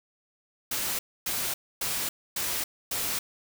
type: noise bursts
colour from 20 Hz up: white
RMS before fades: -30 dBFS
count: 5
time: 0.71-3.19 s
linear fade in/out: 5 ms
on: 280 ms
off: 270 ms
effects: none